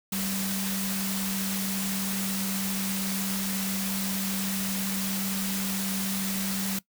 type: tone in noise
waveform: sine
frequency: 193.7 Hz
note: G3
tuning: 20 cents flat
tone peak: -30 dBFS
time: 0.12-6.79 s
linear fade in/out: 5 ms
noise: white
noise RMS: -32 dBFS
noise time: 0.12-6.79 s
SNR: -1 dB
effects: noise-tail reverb RT60 0.1 s tail -20 dB re dry